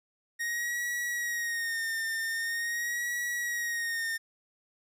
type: tone with vibrato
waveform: 45% pulse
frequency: 1864.7 Hz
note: A#6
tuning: in tune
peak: -30 dBFS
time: 0.39-4.18 s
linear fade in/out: 20 ms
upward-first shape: sine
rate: 0.44 Hz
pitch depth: 55 cents each way
effects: none